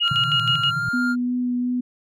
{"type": "tone with tremolo", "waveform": "sine", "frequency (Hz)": 2871, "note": "F7", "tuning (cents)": 47, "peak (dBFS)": -17, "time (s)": [0, 0.71], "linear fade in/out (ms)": 20, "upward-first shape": "square", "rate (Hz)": 6.3, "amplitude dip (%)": 70}
{"type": "tone with pitch glide", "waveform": "triangle", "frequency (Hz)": [1380, 1403.3], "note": ["F6", "F6"], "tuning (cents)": [-21, 8], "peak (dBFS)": -20, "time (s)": [0.02, 1.16], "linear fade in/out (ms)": 50, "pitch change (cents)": 29, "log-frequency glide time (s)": [0.71, 0.83]}
{"type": "band-pass noise", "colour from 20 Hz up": "pink", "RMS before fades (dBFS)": -29, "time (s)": [0.11, 0.89], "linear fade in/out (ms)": 5, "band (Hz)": [110, 160], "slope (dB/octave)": 96}
{"type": "tone with vibrato", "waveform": "sine", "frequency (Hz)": 246.9, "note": "B3", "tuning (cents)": 0, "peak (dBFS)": -20, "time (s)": [0.93, 1.81], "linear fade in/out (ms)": 10, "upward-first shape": "sine", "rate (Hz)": 2.8, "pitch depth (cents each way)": 10}
{"effects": []}